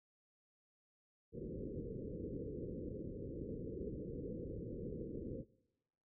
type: low-pass noise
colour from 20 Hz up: white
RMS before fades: -45 dBFS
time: 1.32-5.45 s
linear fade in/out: 50 ms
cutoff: 510 Hz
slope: 96 dB/octave
effects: noise-tail reverb RT60 1.0 s tail -23 dB re dry